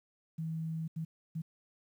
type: tone bursts at uneven times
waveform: sine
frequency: 161.3 Hz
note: E3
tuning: 37 cents flat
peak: -34 dBFS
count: 3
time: 0.38-0.88 / 0.96-1.05 / 1.35-1.42 s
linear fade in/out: 10 ms
effects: 11-bit